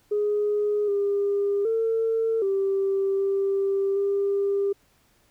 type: tone with pitch steps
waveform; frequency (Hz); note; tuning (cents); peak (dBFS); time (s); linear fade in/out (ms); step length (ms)
sine; 415.9 / 402.7 / 450.8 / 390.5 / 392.9 / 398.7; G#4 / G4 / A4 / G4 / G4 / G4; +2 / +47 / +42 / -7 / +4 / +29; -20; 0.11-4.73; 10; 770
effects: tanh soft clip ceiling -16 dBFS + pink hiss -63 dBFS RMS until 5.3 s